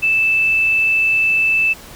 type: tone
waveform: sine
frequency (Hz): 2637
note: E7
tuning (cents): 0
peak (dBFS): -12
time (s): 0.02-1.74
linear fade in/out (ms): 20
effects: pink hiss -38 dBFS RMS until 1.95 s